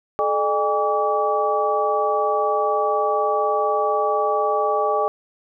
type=tone cluster; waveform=sine; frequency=430.3 / 606 / 810 / 1146 Hz; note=A4 / D#5 / G#5 / D6; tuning=-39 / -46 / -43 / -43 cents; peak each=-23 dBFS; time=0.19-5.08 s; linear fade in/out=0 ms; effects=none